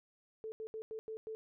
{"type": "tone bursts at uneven times", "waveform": "sine", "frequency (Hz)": 440, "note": "A4", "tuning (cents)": 0, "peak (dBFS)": -40, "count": 6, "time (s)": [[0.44, 0.52], [0.6, 0.67], [0.74, 0.82], [0.91, 0.99], [1.08, 1.17], [1.27, 1.35]], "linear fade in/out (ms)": 0, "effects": []}